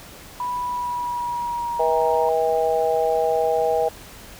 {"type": "tone with pitch glide", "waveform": "sine", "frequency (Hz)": [985, 936.2], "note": ["B5", "A#5"], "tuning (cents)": [-5, 7], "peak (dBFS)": -23, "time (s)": [0.4, 2.29], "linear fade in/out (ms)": 2, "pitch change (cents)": -88, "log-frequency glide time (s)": [0.63, 2.02]}
{"type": "harmonic tone", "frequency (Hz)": 160.8, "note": "E3", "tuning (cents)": -43, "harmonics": [3, 4, 5], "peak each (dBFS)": [-21, -22, -23], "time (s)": [1.79, 3.89], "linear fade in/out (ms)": 10}
{"effects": ["pink hiss -42 dBFS RMS until 4.39 s"]}